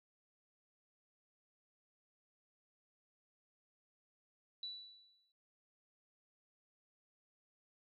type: tone with exponential decay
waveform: sine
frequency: 3951 Hz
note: B7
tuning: in tune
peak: -40 dBFS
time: 4.63-5.32 s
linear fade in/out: 2 ms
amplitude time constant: 150 ms
effects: none